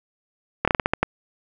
slowing click train, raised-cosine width 0.5 ms, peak -3 dBFS, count 8, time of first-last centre 0.65-1.03 s, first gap 26 ms, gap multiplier 1.24, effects none

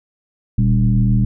sine tone with frequency modulation, 120 Hz, B2, 49 cents flat, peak -11 dBFS, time 0.58-1.25 s, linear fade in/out 5 ms, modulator 77.6 Hz, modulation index 1.1, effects none

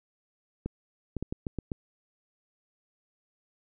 clicks, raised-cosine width 3 ms, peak -19 dBFS, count 7, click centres 0.66 / 1.167 / 1.226 / 1.325 / 1.468 / 1.587 / 1.718 s, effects none

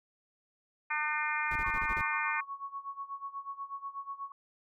harmonic tone, 301.9 Hz, D4, 48 cents sharp, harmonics 3 / 4 / 5 / 6 / 7 / 8, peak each -37 / -37 / -37 / -37 / -37 / -37 dBFS, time 0.9-2.41 s, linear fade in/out 10 ms
brown noise bursts, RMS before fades -39 dBFS, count 7, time 1.51-2.012 s, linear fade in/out 2 ms, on 46 ms, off 30 ms
sine tone with tremolo, 1108.7 Hz, C#6, in tune, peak -35 dBFS, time 1.64-4.32 s, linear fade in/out 2 ms, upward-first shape sine, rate 8.2 Hz, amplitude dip 85%
effects none

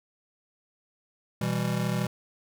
square chord, E minor, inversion second, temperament just, 123.61 / 164.81 / 197.78 Hz, B2 / E3 / G3, +2 / 0 / +16 cents, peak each -31 dBFS, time 1.41-2.07 s, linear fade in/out 5 ms, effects none

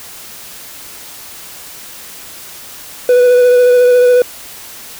triangle tone with vibrato, 493.9 Hz, B4, in tune, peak -3 dBFS, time 3.09-4.22 s, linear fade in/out 2 ms, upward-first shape sine, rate 14 Hz, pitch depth 17 cents each way, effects white hiss -32 dBFS RMS until 4.99 s

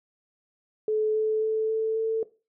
sine tone with pitch steps, 431.3 / 434.8 / 438.3 / 441.9 / 445.5 Hz, A4 / A4 / A4 / A4 / A4, -35 / -21 / -7 / +7 / +22 cents, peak -22 dBFS, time 0.88-2.23 s, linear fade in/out 2 ms, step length 270 ms, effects noise-tail reverb RT60 0.3 s tail -17 dB re dry

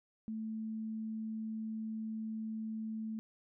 sine tone, 220 Hz, A3, in tune, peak -37 dBFS, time 0.28-3.19 s, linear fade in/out 0 ms, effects none

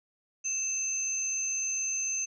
sine tone pair together, 2631 / 6258 Hz, E7 / G8, -4 / -4 cents, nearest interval octave + minor third, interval 1500 cents, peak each -38 / -29 dBFS, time 0.44-2.26 s, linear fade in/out 20 ms, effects none

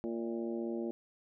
harmonic tone with a mistuned harmonic, 115.7 Hz, A#2, 13 cents flat, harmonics 2 / 3 / 4 / 5 / 6 / 7, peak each -38 / -37 / -45 / -45 / -53 / -55 dBFS, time 0.04-0.91 s, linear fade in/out 0 ms, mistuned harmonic 6, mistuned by -91 cents, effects none

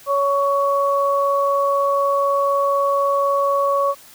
sine tone pair together, 559.5 / 1119 Hz, C#5 / C#6, +16 / +16 cents, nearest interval octave, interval 1200 cents, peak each -18 dBFS, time 0.06-3.95 s, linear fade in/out 50 ms, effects white hiss -45 dBFS RMS until 4.14 s

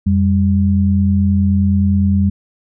sine tone pair together, 88.41 / 198 Hz, F2 / G3, +22 / +18 cents, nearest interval octave + major second, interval 1396 cents, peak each -13 dBFS, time 0.06-2.3 s, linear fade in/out 10 ms, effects none

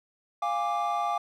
triangle chord, D diminished, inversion first, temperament equal with one note detuned, 698.5 / 819.2 / 1174.7 Hz, F5 / Ab5 / D6, 0 / -24 / 0 cents, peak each -28 dBFS, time 0.42-1.18 s, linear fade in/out 5 ms, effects tanh soft clip ceiling -15 dBFS

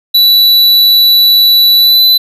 square tone with pitch glide, 3951 to 4002 Hz, B7 to B7, 0 to +22 cents, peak -4 dBFS, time 0.14-2.18 s, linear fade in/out 10 ms, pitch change +22 cents, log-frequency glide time 1.77-2.04 s, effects none

